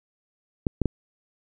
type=clicks; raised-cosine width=3 ms; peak=-9 dBFS; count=3; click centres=0.668 / 0.817 / 0.857 s; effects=none